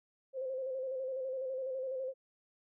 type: tone with vibrato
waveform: sine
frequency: 523.3 Hz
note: C5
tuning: in tune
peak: -35 dBFS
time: 0.33-2.14 s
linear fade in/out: 50 ms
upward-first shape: square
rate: 12 Hz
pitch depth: 38 cents each way
effects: none